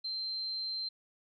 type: tone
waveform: sine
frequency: 4130 Hz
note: C8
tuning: 23 cents flat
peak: -34 dBFS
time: 0.04-0.89 s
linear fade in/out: 10 ms
effects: none